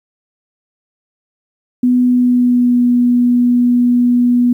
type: tone with pitch glide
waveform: sine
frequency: 248.4 to 243.9 Hz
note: B3 to B3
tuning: +10 to -21 cents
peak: -8 dBFS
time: 1.83-4.53 s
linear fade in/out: 5 ms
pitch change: -31 cents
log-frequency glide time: 2.03-2.83 s
effects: 8-bit